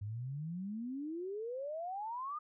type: exponential sweep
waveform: sine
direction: up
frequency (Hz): 98.7 to 1244.5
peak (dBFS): -38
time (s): 0.01-2.39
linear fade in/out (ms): 10
effects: none